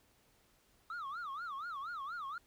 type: tone with vibrato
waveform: sine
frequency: 1243 Hz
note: D#6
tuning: 2 cents flat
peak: -37 dBFS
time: 0.9-2.38 s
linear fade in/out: 2 ms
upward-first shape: sine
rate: 4.2 Hz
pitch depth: 250 cents each way
effects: tanh soft clip ceiling -39 dBFS + pink hiss -70 dBFS RMS until 2.46 s